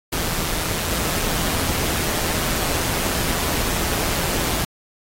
pink noise with amplitude modulation, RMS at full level -21 dBFS, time 0.12-4.65 s, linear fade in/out 10 ms, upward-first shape sine, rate 166 Hz, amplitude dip 45%, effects AAC 48 kbps

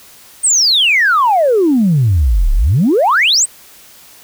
sine exponential two-way sweep, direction down then up, 8890 to 32.32 to 8890 Hz, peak -7 dBFS, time 0.43-3.46 s, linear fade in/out 20 ms, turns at 2.53 s, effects tanh soft clip ceiling -4 dBFS + white hiss -41 dBFS RMS until 4.23 s

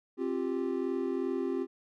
triangle chord, C suspended fourth, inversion none, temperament equal with one note detuned, 265.9 / 349.2 / 392 Hz, C4 / F4 / G4, +28 / 0 / 0 cents, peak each -32 dBFS, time 0.17-1.67 s, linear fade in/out 50 ms, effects none

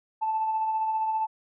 sine tone with tremolo, 878 Hz, A5, 4 cents flat, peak -22 dBFS, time 0.21-1.27 s, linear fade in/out 20 ms, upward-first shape sine, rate 15 Hz, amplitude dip 35%, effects tanh soft clip ceiling -18 dBFS

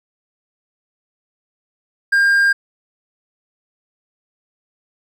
triangle tone, 1605 Hz, G6, 40 cents sharp, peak -9 dBFS, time 2.12-2.53 s, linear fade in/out 10 ms, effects none

